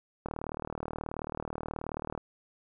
click train, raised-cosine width 1 ms, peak -21 dBFS, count 75, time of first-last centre 0.26-2.177 s, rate 38.6 Hz, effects none

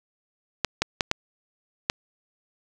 clicks, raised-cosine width 0.2 ms, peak -4 dBFS, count 5, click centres 0.647 / 0.82 / 1.008 / 1.114 / 1.899 s, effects none

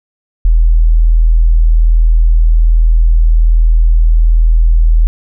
sine tone, 40.62 Hz, E1, 25 cents flat, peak -4 dBFS, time 0.45-5.07 s, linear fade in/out 0 ms, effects none

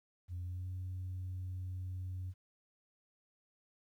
sine tone with pitch glide, 88.9 to 92.09 Hz, F2 to F#2, +31 to -8 cents, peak -37 dBFS, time 0.28-2.34 s, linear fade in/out 50 ms, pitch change +61 cents, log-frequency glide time 0.41-0.68 s, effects tanh soft clip ceiling -36 dBFS + 12-bit

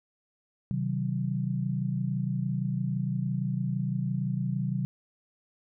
sine chord, C diminished, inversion none, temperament just, 130.81 / 156.98 / 188.37 Hz, C3 / Eb3 / Gb3, 0 / +16 / +31 cents, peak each -30 / -33 / -31 dBFS, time 0.71-4.85 s, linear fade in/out 0 ms, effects none

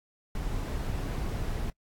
brown noise, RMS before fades -32 dBFS, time 0.35-1.7 s, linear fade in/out 2 ms, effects noise-tail reverb RT60 0.1 s tail -25 dB re dry + AAC 64 kbps

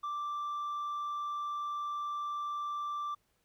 triangle tone with hard clipping, 1174.7 Hz, D6, in tune, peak -33 dBFS, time 0.03-3.15 s, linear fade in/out 10 ms, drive 1 dB, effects pink hiss -75 dBFS RMS until 3.44 s

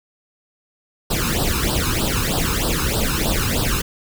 pink noise with flanger, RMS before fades -20 dBFS, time 1.1-3.82 s, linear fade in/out 10 ms, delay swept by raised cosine 0.22 to 0.79 ms, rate 3.2 Hz, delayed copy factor +0.9, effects none

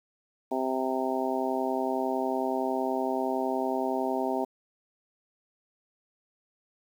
harmonic tone, 130.8 Hz, C3, in tune, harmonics 2 / 3 / 4 / 5 / 6 / 7, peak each -32 / -32 / -37 / -32 / -34 / -35 dBFS, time 0.51-4.45 s, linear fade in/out 10 ms, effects 9-bit

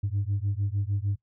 sine beating tone pair, 97.4 / 104 Hz, G2 / G#2, -11 / +3 cents, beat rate 6.6 Hz, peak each -27 dBFS, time 0.03-1.16 s, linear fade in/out 10 ms, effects noise-tail reverb RT60 0.1 s tail -18 dB re dry + tanh soft clip ceiling -21 dBFS

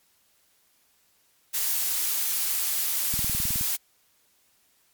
blue noise, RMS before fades -26 dBFS, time 1.53-3.77 s, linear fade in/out 20 ms
click train, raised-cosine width 5 ms, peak -22 dBFS, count 10, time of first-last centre 3.14-3.611 s, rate 19.1 Hz
effects white hiss -65 dBFS RMS until 4.93 s + MP3 96 kbps

